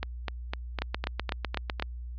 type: two click trains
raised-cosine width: 0.3 ms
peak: -13 / -15 dBFS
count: 9 / 8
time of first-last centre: 0.82-1.824 / 0.03-1.798 s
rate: 7.97 / 3.96 Hz
effects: added 60 Hz sine -36 dBFS peak until 2.18 s + resampled to 11025 Hz